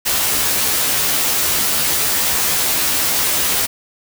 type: noise with comb filter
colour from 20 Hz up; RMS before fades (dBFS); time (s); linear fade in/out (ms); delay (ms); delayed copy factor
white; -17; 0.05-3.67; 20; 14; +0.9
effects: none